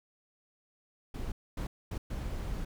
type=noise bursts at uneven times; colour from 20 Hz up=brown; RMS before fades=-36 dBFS; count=4; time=1.14-1.32 / 1.57-1.67 / 1.91-1.98 / 2.1-2.65 s; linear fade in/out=5 ms; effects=none